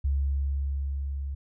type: tone with level ramp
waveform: sine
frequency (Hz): 69.3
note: C#2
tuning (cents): 0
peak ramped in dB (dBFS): -22 to -30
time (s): 0.04-1.35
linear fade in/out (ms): 10
effects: none